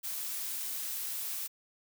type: noise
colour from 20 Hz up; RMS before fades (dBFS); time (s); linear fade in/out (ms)
blue; -37; 0.03-1.48; 20
effects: none